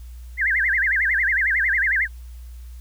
sine tone with vibrato, 1820 Hz, A#6, 42 cents flat, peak -17 dBFS, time 0.37-2.08 s, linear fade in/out 50 ms, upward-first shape sine, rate 11 Hz, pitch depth 270 cents each way, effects added 60 Hz sine -35 dBFS peak until 2.8 s + white hiss -56 dBFS RMS until 2.8 s

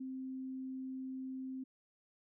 sine tone, 261.6 Hz, C4, in tune, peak -40 dBFS, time 0-1.64 s, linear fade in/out 10 ms, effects none

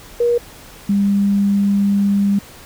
sine tone pair in turn, 476.7 / 200.4 Hz, A#4 / G3, +39 / +38 cents, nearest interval octave + minor third, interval 1501 cents, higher first, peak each -12 dBFS, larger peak neither, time 0.2-0.38 / 0.89-2.39 s, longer second, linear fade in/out 5 ms, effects pink hiss -40 dBFS RMS until 2.65 s

